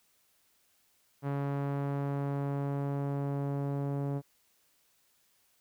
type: tone with low-pass filter sweep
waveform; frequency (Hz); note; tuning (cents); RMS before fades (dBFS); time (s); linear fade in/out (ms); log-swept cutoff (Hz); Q
sawtooth; 140.6; C#3; +25; -33; 1.22-4.22; 50; 1300 to 670; 0.81
effects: white hiss -70 dBFS RMS until 5.6 s